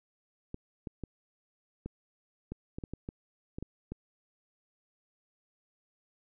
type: clicks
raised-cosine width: 3 ms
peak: -25 dBFS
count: 12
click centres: 0.544 / 0.872 / 1.037 / 1.86 / 2.52 / 2.785 / 2.838 / 2.936 / 3.089 / 3.585 / 3.626 / 3.92 s
effects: none